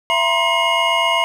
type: tone cluster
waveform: triangle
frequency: 671 / 952 / 1040 / 2152 / 2871 Hz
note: E5 / A#5 / C6 / C7 / F7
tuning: +31 / +36 / -11 / +48 / +47 cents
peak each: -19 dBFS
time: 0.1-1.24 s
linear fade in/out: 0 ms
effects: none